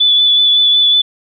sine tone with vibrato, 3466 Hz, A7, 27 cents flat, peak -7 dBFS, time 0-1.02 s, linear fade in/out 10 ms, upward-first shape triangle, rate 5.4 Hz, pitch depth 21 cents each way, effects none

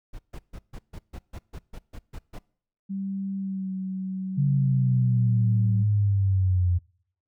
brown noise bursts, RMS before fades -37 dBFS, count 12, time 0.13-2.39 s, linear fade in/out 10 ms, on 60 ms, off 140 ms
sine tone with pitch glide, 194.8 to 188.82 Hz, G3 to F#3, -11 to +35 cents, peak -28 dBFS, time 2.89-5.84 s, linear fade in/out 20 ms, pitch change -54 cents, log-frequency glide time 3.37-3.72 s
sine exponential sweep, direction down, 142.6 to 87.31 Hz, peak -19 dBFS, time 4.37-6.79 s, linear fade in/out 20 ms
effects noise-tail reverb RT60 0.6 s tail -24 dB re dry

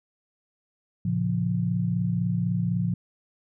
sine chord, Bb minor, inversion none, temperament equal with one note detuned, 114.67 / 138.59 / 174.61 Hz, Bb2 / Db3 / F3, -28 / 0 / 0 cents, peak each -27 / -31 / -25 dBFS, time 1.05-2.94 s, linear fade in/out 5 ms, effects none

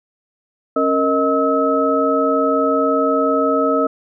sine tone cluster, 273.7 / 462.8 / 625 / 1291 Hz, C#4 / A#4 / D#5 / E6, -22 / -13 / +8 / -37 cents, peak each -19 dBFS, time 0.76-3.87 s, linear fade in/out 5 ms, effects none

